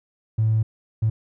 triangle tone bursts at uneven times, 110 Hz, A2, in tune, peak -13 dBFS, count 2, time 0.38-0.63 / 1.02-1.1 s, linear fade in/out 10 ms, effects tanh soft clip ceiling -14 dBFS

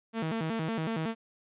sawtooth tone with vibrato, 190 Hz, F#3, 46 cents sharp, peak -26 dBFS, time 0.13-1.15 s, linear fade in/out 50 ms, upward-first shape square, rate 5.4 Hz, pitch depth 300 cents each way, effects resampled to 8000 Hz

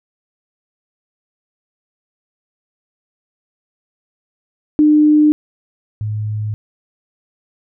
sine tone pair in turn, 301.7 / 106.67 Hz, D4 / G#2, +47 / +47 cents, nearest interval octave + tritone, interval 1800 cents, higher first, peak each -7 / -18 dBFS, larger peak first, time 4.79-5.32 / 6.01-6.54 s, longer neither, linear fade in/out 0 ms, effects none

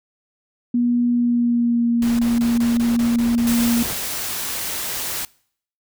sine tone with pitch glide, 241.2 to 235.3 Hz, B3 to A#3, -41 to +16 cents, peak -15 dBFS, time 0.74-3.83 s, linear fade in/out 5 ms, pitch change -43 cents, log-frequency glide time 1.1-1.88 s
pink noise bursts, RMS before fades -31 dBFS, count 10, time 2.02-3.936 s, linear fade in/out 2 ms, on 170 ms, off 24 ms
white noise, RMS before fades -26 dBFS, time 3.47-5.25 s, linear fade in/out 2 ms
effects noise-tail reverb RT60 0.6 s tail -24 dB re dry

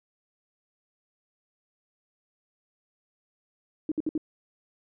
sine tone bursts, 311.1 Hz, D#4, in tune, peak -24 dBFS, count 4, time 3.89-4.178 s, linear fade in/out 2 ms, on 27 ms, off 60 ms, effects none

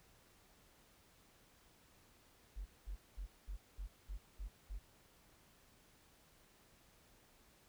triangle tone bursts, 46.54 Hz, F#1, 11 cents sharp, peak -38 dBFS, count 8, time 2.56-4.79 s, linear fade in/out 20 ms, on 95 ms, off 210 ms, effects tanh soft clip ceiling -39 dBFS + pink hiss -68 dBFS RMS until 7.68 s

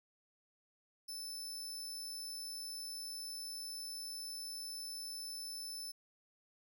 sawtooth tone, 5274 Hz, E8, in tune, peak -40 dBFS, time 1.08-5.92 s, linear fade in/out 10 ms, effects none

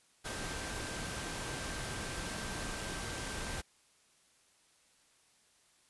sine tone in noise, 1568 Hz, G6, in tune, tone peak -48 dBFS, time 0.24-3.62 s, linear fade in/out 20 ms, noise pink, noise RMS -40 dBFS, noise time 0.24-3.62 s, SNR -11 dB, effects white hiss -68 dBFS RMS until 5.89 s + resampled to 24000 Hz

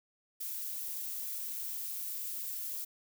violet noise, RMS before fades -39 dBFS, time 0.4-2.85 s, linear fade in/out 10 ms, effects none

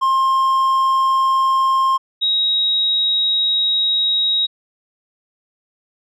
triangle / sine tone pair in turn, 1062 / 3802 Hz, C6 / A#7, +25 / +33 cents, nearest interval octave + minor seventh, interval 2208 cents, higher second, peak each -11 / -14 dBFS, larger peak first, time 0.01-1.98 / 2.21-4.47 s, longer second, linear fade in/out 20 ms, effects none

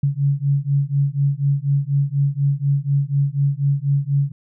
sine beating tone pair, 138.59 / 142.69 Hz, C#3 / D3, 0 / -50 cents, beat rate 4.1 Hz, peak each -19 dBFS, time 0.03-4.32 s, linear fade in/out 5 ms, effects none

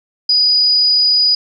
sine tone, 4933 Hz, D#8, 16 cents flat, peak -9 dBFS, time 0.29-1.35 s, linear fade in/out 5 ms, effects none

